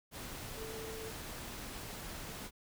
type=tone in noise; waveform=sine; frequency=443.2 Hz; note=A4; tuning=13 cents sharp; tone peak=-44 dBFS; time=0.55-1.13 s; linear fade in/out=50 ms; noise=pink; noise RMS=-45 dBFS; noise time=0.11-2.51 s; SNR=-2 dB; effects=none